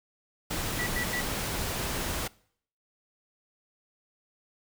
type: noise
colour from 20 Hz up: pink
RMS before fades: -32 dBFS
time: 0.5-2.28 s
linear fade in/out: 10 ms
type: tone bursts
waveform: sine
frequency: 1951 Hz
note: B6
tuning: 22 cents flat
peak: -30 dBFS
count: 3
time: 0.79-1.206 s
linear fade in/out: 2 ms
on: 76 ms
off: 94 ms
effects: noise-tail reverb RT60 0.6 s tail -23 dB re dry